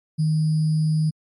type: tone with sample-and-hold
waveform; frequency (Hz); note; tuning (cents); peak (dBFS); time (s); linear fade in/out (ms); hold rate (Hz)
sine; 155.9; D#3; +4; -17; 0.18-1.11; 20; 4900
effects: MP3 48 kbps